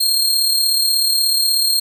sawtooth tone with amplitude modulation, 4225 Hz, C8, 16 cents sharp, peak -9 dBFS, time 0-1.8 s, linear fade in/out 10 ms, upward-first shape sine, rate 36.5 Hz, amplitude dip 40%, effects none

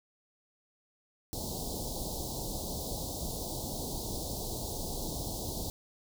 pink band-stop noise, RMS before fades -37 dBFS, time 1.33-5.7 s, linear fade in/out 0 ms, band 880 to 3800 Hz, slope 48 dB/octave, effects none

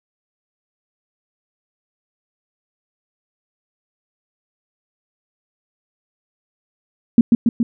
sine tone with echo, 233.1 Hz, A#3, in tune, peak -4 dBFS, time 7.18-7.21 s, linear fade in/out 2 ms, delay 140 ms, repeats 3, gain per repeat -3 dB, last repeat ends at 7.63 s, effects none

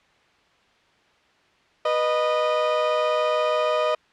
30% pulse tone pair together, 490.5 / 616.8 Hz, B4 / D#5, -12 / -15 cents, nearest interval major third, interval 397 cents, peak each -23 / -18 dBFS, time 1.85-3.95 s, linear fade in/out 5 ms, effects white hiss -59 dBFS RMS until 4.12 s + low-pass 3000 Hz 12 dB/octave

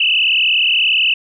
sine tone with frequency modulation, 2795 Hz, F7, 1 cent sharp, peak -11 dBFS, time 0-1.14 s, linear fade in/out 5 ms, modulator 38.5 Hz, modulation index 5.4, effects none

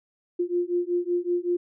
sine beating tone pair, 349.2 / 354.5 Hz, F4 / F4, 0 / +26 cents, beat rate 5.3 Hz, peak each -26 dBFS, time 0.39-1.57 s, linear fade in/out 10 ms, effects none

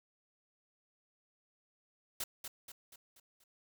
white noise with echo, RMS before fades -38 dBFS, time 2.2-2.24 s, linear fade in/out 5 ms, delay 240 ms, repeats 5, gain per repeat -6 dB, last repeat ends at 3.44 s, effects none

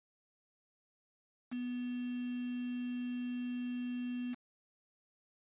sine tone with quantisation, 246.3 Hz, B3, 5 cents flat, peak -36 dBFS, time 1.51-4.35 s, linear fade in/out 20 ms, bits 8, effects resampled to 8000 Hz

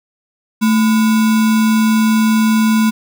sine tone with sample-and-hold, 220 Hz, A3, in tune, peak -9 dBFS, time 0.61-2.91 s, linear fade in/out 20 ms, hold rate 1225 Hz, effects none

